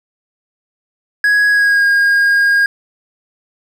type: tone with pitch glide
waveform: triangle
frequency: 1665 to 1626 Hz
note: G#6 to G#6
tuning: +4 to -37 cents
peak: -7 dBFS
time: 1.24-2.66 s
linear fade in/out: 2 ms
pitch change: -41 cents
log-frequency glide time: 1.5-1.85 s
effects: none